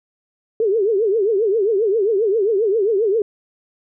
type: tone with vibrato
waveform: sine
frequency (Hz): 420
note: G#4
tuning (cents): +19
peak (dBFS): -14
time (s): 0.6-3.22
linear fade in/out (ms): 2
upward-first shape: triangle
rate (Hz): 7.5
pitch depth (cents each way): 220
effects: none